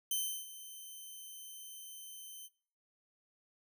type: tone with ADSR envelope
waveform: 5% pulse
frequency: 3083 Hz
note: G7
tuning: 29 cents flat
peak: -23 dBFS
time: 0.11-2.49 s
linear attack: 3 ms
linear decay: 340 ms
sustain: -16 dB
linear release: 38 ms
effects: noise-tail reverb RT60 0.6 s tail -24 dB re dry